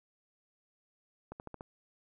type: accelerating click train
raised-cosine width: 1 ms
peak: -29 dBFS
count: 5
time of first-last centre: 1.32-1.609 s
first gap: 79 ms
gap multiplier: 0.94
effects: none